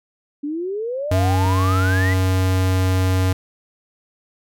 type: exponential sweep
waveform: sine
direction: up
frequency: 281.9 to 2024 Hz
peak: -22 dBFS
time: 0.43-2.14 s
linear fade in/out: 10 ms
type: tone with pitch glide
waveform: square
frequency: 93.9 to 93.2 Hz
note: F#2 to F#2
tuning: +26 to +13 cents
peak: -16 dBFS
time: 1.11-3.33 s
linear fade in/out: 5 ms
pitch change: -13 cents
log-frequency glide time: 1.33-2.89 s
type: click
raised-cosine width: 3 ms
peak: -16 dBFS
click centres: 1.457 s
effects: none